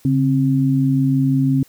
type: tone pair together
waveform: sine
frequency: 139.9 / 265.8 Hz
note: C#3 / C4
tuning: +16 / +27 cents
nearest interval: major seventh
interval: 1111 cents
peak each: -16 dBFS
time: 0.05-1.63 s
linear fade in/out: 2 ms
effects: white hiss -52 dBFS RMS until 1.68 s